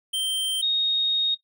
square / sine tone pair in turn, 3136 / 3729 Hz, G7 / A#7, 0 / 0 cents, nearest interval minor third, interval 300 cents, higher second, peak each -24 / -19 dBFS, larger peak second, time 0.13-0.62 / 0.62-1.35 s, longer second, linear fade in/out 10 ms, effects noise-tail reverb RT60 0.1 s tail -18 dB re dry

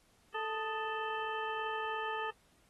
harmonic tone with a mistuned harmonic, 440 Hz, A4, in tune, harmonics 1 / 2 / 3 / 4 / 6 / 7, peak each -41 / -39 / -41 / -42 / -47 / -49 dBFS, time 0.34-2.31 s, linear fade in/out 10 ms, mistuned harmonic 3, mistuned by -95 cents, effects pink hiss -69 dBFS RMS until 2.69 s + AAC 32 kbps

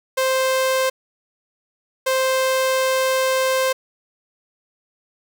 sawtooth tone pair in turn, 523.3 / 523.3 Hz, C5 / C5, 0 / 0 cents, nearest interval unison, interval 0 cents, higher neither, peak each -13 dBFS, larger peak neither, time 0.17-0.9 / 2.06-3.73 s, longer second, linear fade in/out 10 ms, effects none

